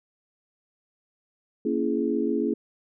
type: chord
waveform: sine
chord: A# half-diminished seventh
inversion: none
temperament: just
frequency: 233.1 / 279.7 / 335.6 / 419.5 Hz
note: A#3 / C#4 / E4 / G#4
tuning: 0 / +16 / +31 / +17 cents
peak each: -28 dBFS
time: 1.65-2.54 s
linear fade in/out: 5 ms
effects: none